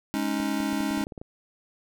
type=chord; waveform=square; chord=Ab suspended fourth; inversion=none; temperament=just; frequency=207.7 / 276.9 / 311.5 Hz; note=Ab3 / Db4 / Eb4; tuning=0 / -2 / +2 cents; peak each=-31 / -30 / -31 dBFS; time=0.14-1.04 s; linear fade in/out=0 ms
type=clicks; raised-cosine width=2 ms; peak=-26 dBFS; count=11; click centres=0.402 / 0.604 / 0.73 / 0.806 / 0.909 / 0.976 / 1.013 / 1.069 / 1.122 / 1.178 / 1.215 s
effects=none